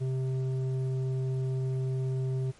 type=tone with low-pass filter; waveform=square; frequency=130.81 Hz; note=C3; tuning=in tune; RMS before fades=-30 dBFS; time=0-2.52 s; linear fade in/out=20 ms; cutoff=350 Hz; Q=1.1; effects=pink hiss -58 dBFS RMS until 2.59 s + MP3 48 kbps